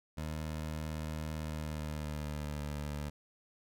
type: tone with pitch glide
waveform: 20% pulse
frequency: 77.78 to 73.58 Hz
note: D#2 to D2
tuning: 0 to +4 cents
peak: -32 dBFS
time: 0.17-3.1 s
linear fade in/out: 10 ms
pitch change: -96 cents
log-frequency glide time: 1.42-2.65 s
effects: none